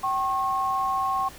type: tone pair together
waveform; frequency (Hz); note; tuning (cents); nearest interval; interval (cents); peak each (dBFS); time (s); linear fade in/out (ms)
sine; 771 / 1084.8; G5 / C#6; -29 / -38; tritone; 591; -27 / -24; 0.03-1.29; 10
effects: pink hiss -45 dBFS RMS until 1.38 s